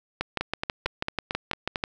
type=two click trains; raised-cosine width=0.3 ms; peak=-10 / -11 dBFS; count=11 / 7; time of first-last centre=0.21-1.839 / 0.41-1.758 s; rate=6.14 / 4.45 Hz; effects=none